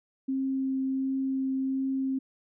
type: tone with vibrato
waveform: sine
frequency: 266.2 Hz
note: C4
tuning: 30 cents sharp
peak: -26 dBFS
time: 0.28-2.19 s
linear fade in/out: 10 ms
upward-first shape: triangle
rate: 1.4 Hz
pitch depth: 8 cents each way
effects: none